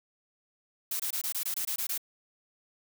blue noise bursts, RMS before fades -32 dBFS, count 10, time 0.91-1.978 s, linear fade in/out 5 ms, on 87 ms, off 22 ms, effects none

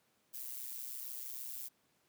violet noise with amplitude modulation, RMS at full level -41 dBFS, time 0.33-1.69 s, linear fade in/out 20 ms, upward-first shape sine, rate 126 Hz, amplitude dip 75%, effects pink hiss -74 dBFS RMS until 2.08 s + high-pass 150 Hz 12 dB/octave

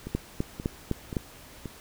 two click trains, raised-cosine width 3 ms, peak -22 / -13 dBFS, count 4 / 5, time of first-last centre 0.07-1.657 / 0.15-1.168 s, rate 1.89 / 3.93 Hz, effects pink hiss -49 dBFS RMS until 1.8 s

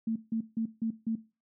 sine tone bursts, 224.9 Hz, A3, 38 cents sharp, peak -27 dBFS, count 5, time 0.07-1.155 s, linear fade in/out 5 ms, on 89 ms, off 160 ms, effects noise-tail reverb RT60 0.3 s tail -17 dB re dry

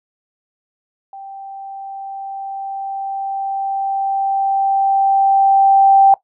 sine tone with level ramp, 783 Hz, G5, 2 cents flat, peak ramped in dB -30 to -5 dBFS, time 1.13-6.14 s, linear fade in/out 2 ms, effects noise-tail reverb RT60 0.1 s tail -18 dB re dry

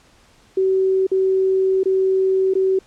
sine tone with dropouts, 380.3 Hz, F#4, 48 cents sharp, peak -14 dBFS, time 0.57-2.79 s, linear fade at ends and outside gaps 5 ms, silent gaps 1.068-1.115 / 1.834-1.856 / 2.538-2.552 s, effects pink hiss -53 dBFS RMS until 2.86 s + low-pass 8000 Hz 12 dB/octave

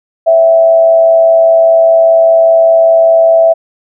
sine tone with frequency modulation, 659.3 Hz, E5, in tune, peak -3 dBFS, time 0.26-3.54 s, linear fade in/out 20 ms, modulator 105 Hz, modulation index 0.33, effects none

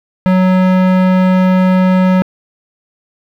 square tone, 185.3 Hz, F#3, 3 cents sharp, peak -8 dBFS, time 0.26-2.22 s, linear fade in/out 0 ms, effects low-pass 2000 Hz 12 dB/octave + 7-bit

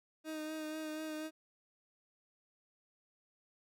30% pulse tone with vibrato, 311.1 Hz, D#4, in tune, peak -37 dBFS, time 0.24-1.31 s, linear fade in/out 50 ms, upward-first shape sine, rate 4.1 Hz, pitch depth 21 cents each way, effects none

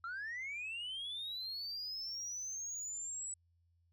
sine linear sweep, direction up, 1324 to 7902 Hz, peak -38 dBFS, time 0.04-3.34 s, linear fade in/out 2 ms, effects tanh soft clip ceiling -38 dBFS + added 85 Hz sine -70 dBFS peak until 3.92 s

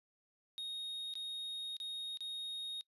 triangle tone with dropouts, 3729 Hz, A#7, in tune, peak -38 dBFS, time 0.58-2.81 s, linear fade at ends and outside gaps 0 ms, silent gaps 1.138-1.154 / 1.767-1.801 / 2.172-2.206 s, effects noise-tail reverb RT60 0.1 s tail -24 dB re dry + resampled to 32000 Hz

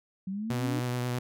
sine exponential sweep, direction up, 185 to 305.3 Hz, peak -31 dBFS, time 0.27-0.8 s, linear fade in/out 5 ms
sawtooth tone with vibrato, 123.47 Hz, B2, in tune, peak -25 dBFS, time 0.5-1.19 s, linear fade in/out 5 ms, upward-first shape sine, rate 9.3 Hz, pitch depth 19 cents each way
effects none

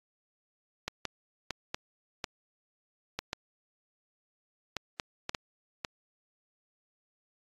clicks, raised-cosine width 0.2 ms, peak -15 dBFS, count 12, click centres 0.88 / 1.053 / 1.507 / 1.745 / 2.242 / 3.19 / 3.331 / 4.767 / 4.998 / 5.294 / 5.348 / 5.848 s, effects AAC 32 kbps

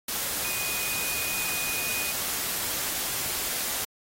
sine tone in noise, 2478 Hz, D#7, 8 cents flat, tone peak -33 dBFS, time 0.44-2.12 s, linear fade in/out 5 ms, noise white, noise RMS -30 dBFS, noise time 0.08-3.85 s, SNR -6 dB, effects AAC 48 kbps

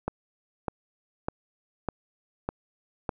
click train, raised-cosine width 1 ms, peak -14 dBFS, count 6, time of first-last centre 0.08-3.092 s, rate 1.66 Hz, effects none

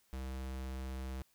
square tone, 65.4 Hz, C2, in tune, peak -40 dBFS, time 0.13-1.22 s, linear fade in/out 0 ms, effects white hiss -72 dBFS RMS until 1.34 s

